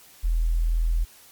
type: tone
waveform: sine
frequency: 41.2 Hz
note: E1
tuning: in tune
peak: -19 dBFS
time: 0.23-1.05 s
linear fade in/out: 20 ms
effects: white hiss -51 dBFS RMS until 1.31 s + MP3 96 kbps